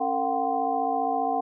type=tone cluster; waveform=sine; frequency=274.3 / 456.7 / 714 / 769 / 1041 Hz; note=C#4 / A#4 / F5 / G5 / C6; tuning=-18 / -36 / +38 / -33 / -9 cents; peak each=-32 / -32 / -28 / -26 / -35 dBFS; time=0-1.41 s; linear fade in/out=10 ms; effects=none